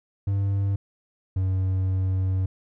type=tone pair in turn; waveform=triangle; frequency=98.9 / 94.12 Hz; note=G2 / F#2; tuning=+16 / +30 cents; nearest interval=minor second; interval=86 cents; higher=first; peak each=-19 dBFS; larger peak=neither; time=0.27-0.76 / 1.36-2.46 s; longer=second; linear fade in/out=5 ms; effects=none